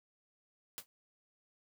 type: noise with exponential decay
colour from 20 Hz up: white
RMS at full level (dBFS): -39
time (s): 0.78-0.86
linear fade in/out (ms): 0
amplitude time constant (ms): 17
effects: none